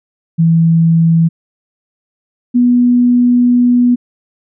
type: tone pair in turn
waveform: sine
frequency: 164.8 / 244.5 Hz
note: E3 / B3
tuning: 0 / -17 cents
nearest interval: perfect fifth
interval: 683 cents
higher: second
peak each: -6 dBFS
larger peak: neither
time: 0.38-1.29 / 2.54-3.96 s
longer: second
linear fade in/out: 20 ms
effects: none